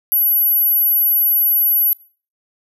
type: tone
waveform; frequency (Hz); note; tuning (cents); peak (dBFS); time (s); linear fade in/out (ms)
sine; 11710; F#9; -19; -12; 0.12-1.93; 0
effects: noise-tail reverb RT60 0.4 s tail -23 dB re dry